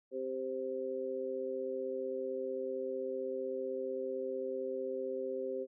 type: harmonic tone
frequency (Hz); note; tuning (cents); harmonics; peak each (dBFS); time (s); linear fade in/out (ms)
130.81; C3; 0; 2 / 3 / 4; -45 / -38 / -38; 0.11-5.67; 50
effects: none